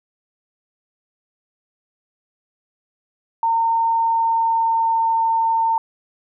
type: tone with pitch glide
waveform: sine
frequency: 913 to 906.2 Hz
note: A#5 to A#5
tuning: -36 to -49 cents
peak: -15 dBFS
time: 3.43-5.78 s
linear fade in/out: 2 ms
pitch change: -13 cents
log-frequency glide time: 3.99-5.2 s
effects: none